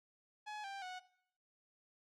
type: tone with pitch steps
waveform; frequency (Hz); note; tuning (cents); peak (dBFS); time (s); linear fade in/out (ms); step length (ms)
sawtooth; 845 / 788.4 / 735.6; G#5 / G5 / F#5; +30 / +10 / -10; -40; 0.46-1; 20; 180
effects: noise-tail reverb RT60 0.7 s tail -19 dB re dry + low-pass 5000 Hz 12 dB/octave